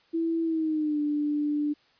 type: tone with pitch glide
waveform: sine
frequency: 329.6 to 295.3 Hz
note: E4 to D4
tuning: 0 to +10 cents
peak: -24 dBFS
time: 0.13-1.74 s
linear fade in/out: 20 ms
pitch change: -190 cents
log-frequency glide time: 0.43-1 s
effects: white hiss -63 dBFS RMS until 1.99 s + resampled to 11025 Hz